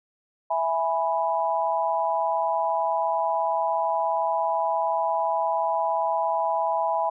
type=chord; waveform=sine; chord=E major; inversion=none; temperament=equal; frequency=659.3 / 830.6 / 987.8 Hz; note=E5 / G#5 / B5; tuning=0 / 0 / 0 cents; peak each=-26 dBFS; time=0.5-7.1 s; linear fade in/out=10 ms; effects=none